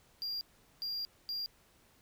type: tone bursts at uneven times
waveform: triangle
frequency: 4781 Hz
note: D8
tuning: 30 cents sharp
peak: -34 dBFS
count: 3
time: 0.22-0.41 / 0.82-1.05 / 1.29-1.46 s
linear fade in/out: 0 ms
effects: pink hiss -66 dBFS RMS until 2.01 s